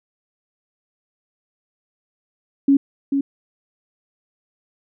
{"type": "tone with echo", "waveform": "sine", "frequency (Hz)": 277.2, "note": "C#4", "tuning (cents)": 0, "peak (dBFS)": -10, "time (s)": [2.68, 2.77], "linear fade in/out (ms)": 5, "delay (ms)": 440, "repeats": 1, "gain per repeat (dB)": -6, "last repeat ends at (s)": 3.21, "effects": []}